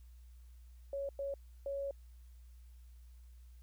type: tone bursts at uneven times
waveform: sine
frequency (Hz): 556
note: C#5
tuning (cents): +5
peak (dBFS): -36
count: 3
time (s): 0.93-1.09 / 1.19-1.34 / 1.66-1.91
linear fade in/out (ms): 2
effects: added 60 Hz sine -53 dBFS peak until 3.62 s + white hiss -74 dBFS RMS until 3.62 s